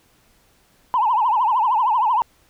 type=tone with vibrato; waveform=sine; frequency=932.3 Hz; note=A#5; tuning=in tune; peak=-14 dBFS; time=0.94-2.22 s; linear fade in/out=0 ms; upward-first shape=triangle; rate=13 Hz; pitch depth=220 cents each way; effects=tanh soft clip ceiling -10 dBFS + pink hiss -58 dBFS RMS until 2.49 s